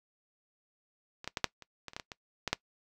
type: clicks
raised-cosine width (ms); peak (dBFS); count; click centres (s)
0.2; -26 / -17 / -15 / -7 / -30 / -23 / -30 / -20 / -22 / -24 / -15 / -9; 12; 1.244 / 1.276 / 1.372 / 1.443 / 1.623 / 1.883 / 1.934 / 1.965 / 1.998 / 2.118 / 2.477 / 2.53
effects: noise-tail reverb RT60 0.1 s tail -21 dB re dry